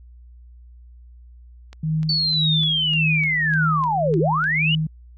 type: click train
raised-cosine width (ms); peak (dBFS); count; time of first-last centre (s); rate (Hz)
0.2; -24; 10; 1.73-4.441; 3.32
type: tone with tremolo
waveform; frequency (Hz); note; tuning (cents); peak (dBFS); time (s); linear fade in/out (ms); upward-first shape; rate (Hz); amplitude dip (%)
sine; 157.1; D#3; +17; -18; 1.83-4.87; 5; sine; 1.8; 70
type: linear two-way sweep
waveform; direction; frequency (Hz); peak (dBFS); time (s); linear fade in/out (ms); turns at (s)
sine; down then up; 4527 to 313.6 to 2992; -18; 2.09-4.75; 2; 4.19
effects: added 60 Hz sine -42 dBFS peak until 5.17 s